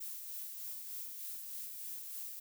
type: noise with tremolo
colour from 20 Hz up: violet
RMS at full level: -43 dBFS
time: 0-2.4 s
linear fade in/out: 10 ms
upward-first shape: sine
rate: 3.3 Hz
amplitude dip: 35%
effects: none